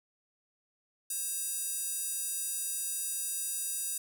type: tone with high-pass filter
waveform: square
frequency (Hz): 537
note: C5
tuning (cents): +45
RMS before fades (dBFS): -35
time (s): 1.1-3.98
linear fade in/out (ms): 5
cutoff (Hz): 8800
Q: 2.2
effects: none